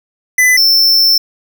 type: tone pair in turn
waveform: square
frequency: 2005 / 5353 Hz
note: B6 / E8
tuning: +26 / +26 cents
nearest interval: octave + perfect fourth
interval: 1700 cents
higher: second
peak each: -7 dBFS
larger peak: neither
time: 0.38-0.57 / 0.57-1.18 s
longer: second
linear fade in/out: 5 ms
effects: none